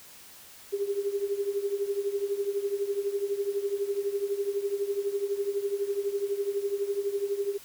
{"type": "tone with tremolo", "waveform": "sine", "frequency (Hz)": 401.3, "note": "G4", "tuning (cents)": 41, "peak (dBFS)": -23, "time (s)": [0.72, 7.58], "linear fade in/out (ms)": 20, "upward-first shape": "triangle", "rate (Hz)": 12, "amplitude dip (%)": 85, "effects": ["white hiss -50 dBFS RMS until 7.64 s"]}